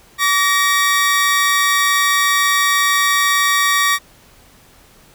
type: tone pair together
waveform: sawtooth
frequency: 1148.1 / 1874 Hz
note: D6 / A#6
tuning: -40 / +9 cents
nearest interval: minor sixth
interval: 849 cents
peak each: -12 dBFS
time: 0.18-3.99 s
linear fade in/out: 50 ms
effects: pink hiss -48 dBFS RMS until 5.14 s